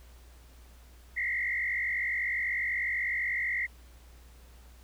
sine tone with frequency modulation, 2013 Hz, B6, 33 cents sharp, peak -28 dBFS, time 1.16-3.67 s, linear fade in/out 20 ms, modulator 48.1 Hz, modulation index 2.7, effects added 60 Hz sine -51 dBFS peak until 4.83 s + pink hiss -60 dBFS RMS until 4.83 s

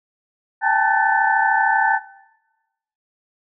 sine tone cluster, 790 / 864 / 897 / 1512 / 1758 Hz, G5 / A5 / A5 / F#6 / A6, +13 / -32 / +33 / +37 / -2 cents, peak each -21 dBFS, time 0.61-2 s, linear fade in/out 50 ms, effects noise-tail reverb RT60 1.0 s tail -19 dB re dry

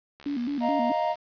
click train, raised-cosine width 0.2 ms, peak -29 dBFS, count 37, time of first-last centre 0.2-0.704 s, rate 71.4 Hz
sine tone with vibrato, 262 Hz, C4, 2 cents sharp, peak -26 dBFS, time 0.26-0.92 s, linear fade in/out 2 ms, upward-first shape square, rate 4.7 Hz, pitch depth 150 cents each way
triangle chord, Eb suspended second, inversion none, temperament just, 622.3 / 700 / 933.4 Hz, Eb5 / F5 / Bb5, 0 / +4 / +2 cents, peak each -26 dBFS, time 0.6-1.16 s, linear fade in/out 50 ms
effects resampled to 11025 Hz + 8-bit

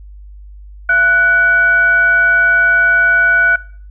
sine tone with frequency modulation, 1480 Hz, F#6, in tune, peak -8 dBFS, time 0.89-3.56 s, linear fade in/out 5 ms, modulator 800 Hz, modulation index 0.33, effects noise-tail reverb RT60 0.5 s tail -21 dB re dry + added 50 Hz sine -32 dBFS peak until 3.9 s

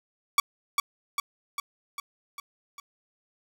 sawtooth tone with echo, 1138 Hz, C#6, 45 cents sharp, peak -13 dBFS, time 0.38-0.4 s, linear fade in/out 2 ms, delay 400 ms, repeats 6, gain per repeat -4 dB, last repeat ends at 2.8 s, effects 9-bit

